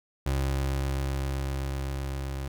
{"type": "tone with level ramp", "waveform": "30% pulse", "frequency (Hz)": 67.8, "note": "C#2", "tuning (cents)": -38, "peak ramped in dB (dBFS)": [-22, -29], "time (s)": [0.26, 2.48], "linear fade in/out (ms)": 5, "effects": []}